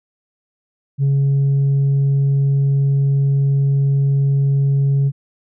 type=tone; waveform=sine; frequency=138.59 Hz; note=C#3; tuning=in tune; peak=-10 dBFS; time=0.98-5.12 s; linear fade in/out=50 ms; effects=tanh soft clip ceiling -11 dBFS